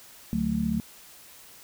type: tone cluster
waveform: sine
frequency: 74.3 / 150.3 / 186.1 / 222.1 Hz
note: D2 / D3 / F#3 / A3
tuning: +21 / +40 / +10 / +16 cents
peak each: -35 / -35 / -29 / -26 dBFS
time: 0.33-0.8 s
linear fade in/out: 0 ms
effects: white hiss -50 dBFS RMS until 1.63 s